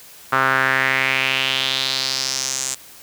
sawtooth tone with band-pass filter sweep, 132.6 Hz, C3, 23 cents sharp, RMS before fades -20 dBFS, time 0.32-2.75 s, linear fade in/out 10 ms, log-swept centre 1300 to 7500 Hz, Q 3.5, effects white hiss -43 dBFS RMS until 3.02 s

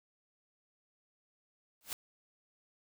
white noise with exponential growth, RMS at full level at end -35 dBFS, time 1.81-1.93 s, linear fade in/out 0 ms, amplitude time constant 25 ms, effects none

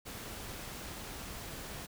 pink noise, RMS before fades -44 dBFS, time 0.05-1.87 s, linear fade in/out 20 ms, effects none

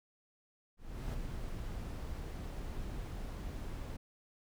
brown noise with ADSR envelope, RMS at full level -37 dBFS, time 0.77-3.97 s, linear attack 370 ms, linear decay 5 ms, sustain -4 dB, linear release 11 ms, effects none

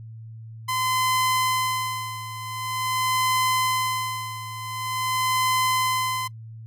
sawtooth tone with tremolo, 1026 Hz, C6, 34 cents flat, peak -16 dBFS, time 0.68-6.28 s, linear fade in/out 10 ms, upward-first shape sine, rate 0.46 Hz, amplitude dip 80%, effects noise-tail reverb RT60 0.1 s tail -24 dB re dry + added 112 Hz sine -37 dBFS peak until 6.66 s

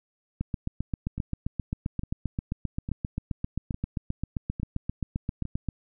two click trains, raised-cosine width 5 ms, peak -21 / -16 dBFS, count 6 / 41, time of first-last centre 1.18-5.454 / 0.41-5.687 s, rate 1.17 / 7.58 Hz, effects none

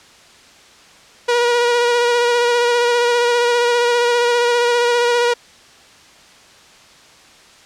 sawtooth tone with vibrato, 480 Hz, B4, 49 cents flat, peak -9 dBFS, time 1.28-5.34 s, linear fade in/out 10 ms, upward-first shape sine, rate 15 Hz, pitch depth 22 cents each way, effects white hiss -45 dBFS RMS until 7.65 s + low-pass 6000 Hz 12 dB/octave

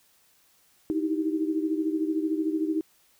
sine tone cluster, 312.3 / 325.6 / 390.6 Hz, D#4 / E4 / G4, +7 / -21 / -6 cents, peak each -26 / -30 / -34 dBFS, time 0.9-2.81 s, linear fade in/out 0 ms, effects white hiss -63 dBFS RMS until 3.19 s

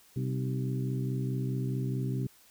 harmonic tone with a mistuned harmonic, 64.7 Hz, C2, 19 cents flat, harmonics 2 / 3 / 4 / 5 / 6, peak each -30 / -38 / -39 / -42 / -42 dBFS, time 0.16-2.27 s, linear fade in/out 5 ms, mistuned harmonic 5, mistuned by -58 cents, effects white hiss -60 dBFS RMS until 2.5 s

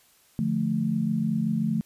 sine chord, D minor, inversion none, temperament equal, 146.83 / 174.61 / 220 Hz, D3 / F3 / A3, 0 / 0 / 0 cents, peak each -30 / -28 / -25 dBFS, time 0.39-1.81 s, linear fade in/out 0 ms, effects white hiss -60 dBFS RMS until 1.85 s + resampled to 32000 Hz

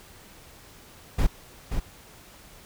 brown noise with echo, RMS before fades -19 dBFS, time 1.18-1.27 s, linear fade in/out 10 ms, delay 530 ms, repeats 1, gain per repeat -6 dB, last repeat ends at 1.8 s, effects pink hiss -50 dBFS RMS until 2.65 s

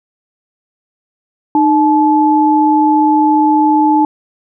sine tone pair together, 305.8 / 863 Hz, D#4 / A5, -30 / -34 cents, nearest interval octave + tritone, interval 1796 cents, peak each -10 dBFS, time 1.55-4.05 s, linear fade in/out 2 ms, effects none

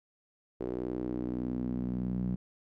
sawtooth tone with band-pass filter sweep, 61.74 Hz, B1, in tune, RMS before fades -34 dBFS, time 0.6-2.36 s, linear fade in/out 10 ms, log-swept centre 390 to 180 Hz, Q 3.4, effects none

